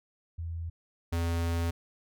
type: tone pair in turn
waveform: sine / square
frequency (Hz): 83.4 / 84.32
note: E2 / E2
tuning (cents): +21 / +40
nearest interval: unison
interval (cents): 19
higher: second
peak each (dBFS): -33 / -28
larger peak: second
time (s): 0.38-0.7 / 1.12-1.71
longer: second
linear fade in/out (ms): 10
effects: none